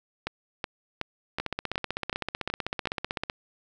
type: two click trains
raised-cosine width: 0.3 ms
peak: -13 / -13 dBFS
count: 8 / 31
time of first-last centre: 0.27-2.872 / 1.4-3.299 s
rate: 2.69 / 15.8 Hz
effects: none